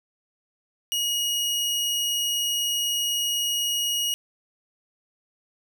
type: tone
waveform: sawtooth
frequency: 2888 Hz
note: F#7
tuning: 43 cents flat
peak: -20 dBFS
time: 0.92-4.14 s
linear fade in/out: 0 ms
effects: none